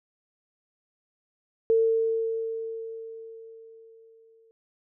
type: tone with exponential decay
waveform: sine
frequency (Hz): 450.9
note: A4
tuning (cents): +42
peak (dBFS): -17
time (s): 1.7-4.51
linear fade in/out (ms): 0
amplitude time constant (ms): 610
effects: none